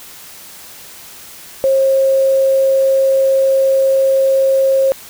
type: tone with quantisation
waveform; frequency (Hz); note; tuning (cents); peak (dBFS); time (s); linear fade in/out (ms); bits
sine; 537; C5; +45; -9; 1.64-4.92; 0; 6
effects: white hiss -36 dBFS RMS until 5.09 s